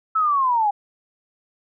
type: linear sweep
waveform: sine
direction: down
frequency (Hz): 1318.5 to 798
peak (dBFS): -16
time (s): 0.15-0.71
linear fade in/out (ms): 10
effects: none